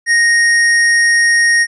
square tone, 1864.7 Hz, A#6, in tune, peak -9 dBFS, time 0.06-1.67 s, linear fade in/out 50 ms, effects resampled to 24000 Hz

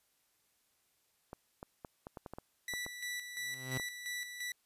clicks, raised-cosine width 1 ms, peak -30 dBFS, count 11, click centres 1.331 / 1.629 / 1.848 / 2.069 / 2.172 / 2.262 / 2.336 / 2.385 / 2.737 / 2.864 / 3.798 s
sawtooth tone with tremolo, 1964 Hz, B6, 10 cents flat, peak -34 dBFS, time 2.68-4.52 s, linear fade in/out 2 ms, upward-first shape square, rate 2.9 Hz, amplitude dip 55%
sawtooth tone with exponential growth, 130 Hz, C3, 11 cents flat, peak -30 dBFS, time 3.36-3.78 s, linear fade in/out 5 ms, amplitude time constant 91 ms
effects white hiss -75 dBFS RMS until 4.65 s + resampled to 32000 Hz

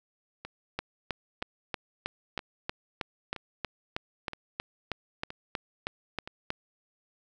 two click trains, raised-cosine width 0.3 ms, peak -23 / -15 dBFS, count 7 / 19, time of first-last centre 0.45-6.275 / 0.79-6.504 s, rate 1.03 / 3.15 Hz, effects none

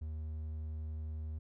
triangle tone, 77.78 Hz, D#2, in tune, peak -36 dBFS, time 0.01-1.39 s, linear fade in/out 10 ms, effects none

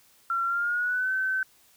sine tone with pitch glide, 1365 to 1532.2 Hz, F6 to G6, -40 to -40 cents, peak -24 dBFS, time 0.3-1.43 s, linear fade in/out 2 ms, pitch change +200 cents, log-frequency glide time 0.45-1.12 s, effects white hiss -60 dBFS RMS until 1.76 s

